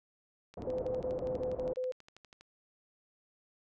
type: click train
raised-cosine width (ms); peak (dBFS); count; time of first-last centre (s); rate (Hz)
0.2; -36; 24; 0.54-2.41; 12.3
type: low-pass noise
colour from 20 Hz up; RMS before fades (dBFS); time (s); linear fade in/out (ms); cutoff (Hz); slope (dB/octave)
white; -42; 0.57-1.73; 5; 640; 24
type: tone bursts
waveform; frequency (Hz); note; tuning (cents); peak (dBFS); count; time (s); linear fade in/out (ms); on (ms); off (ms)
sine; 509; C5; -48; -32; 7; 0.67-1.918; 5; 150; 33
effects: none